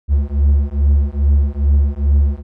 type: beating tone pair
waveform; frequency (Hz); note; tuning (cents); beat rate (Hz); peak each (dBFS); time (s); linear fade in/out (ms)
triangle; 70 / 72.4; C#2 / D2; +18 / -24; 2.4; -12; 0.08-2.43; 50
effects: none